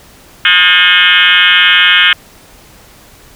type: tone with frequency modulation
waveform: sine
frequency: 2342 Hz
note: D7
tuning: 5 cents flat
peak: -4 dBFS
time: 0.45-2.13 s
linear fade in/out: 2 ms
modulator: 182 Hz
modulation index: 5.3
effects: pink hiss -40 dBFS RMS until 3.35 s